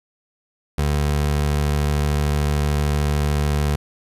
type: tone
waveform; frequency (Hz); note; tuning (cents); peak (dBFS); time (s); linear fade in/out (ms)
25% pulse; 73.42; D2; 0; -14; 0.78-3.76; 5
effects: resampled to 32000 Hz + 8-bit